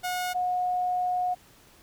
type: tone pair in turn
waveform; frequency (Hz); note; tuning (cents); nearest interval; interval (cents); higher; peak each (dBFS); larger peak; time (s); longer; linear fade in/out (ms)
sawtooth / sine; 725 / 725; F#5 / F#5; -35 / -35; unison; 0; neither; -24; neither; 0.03-0.34 / 0.34-1.35; second; 20
effects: pink hiss -56 dBFS RMS until 1.82 s